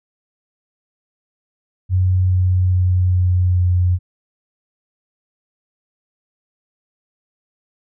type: tone with pitch steps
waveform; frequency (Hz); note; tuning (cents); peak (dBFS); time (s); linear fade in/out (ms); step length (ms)
sine; 92.2 / 91.62 / 91.04 / 90.46 / 89.89; F#2 / F#2 / F#2 / F#2 / F#2; -6 / -17 / -28 / -39 / -50; -12; 1.89-3.99; 50; 420
effects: none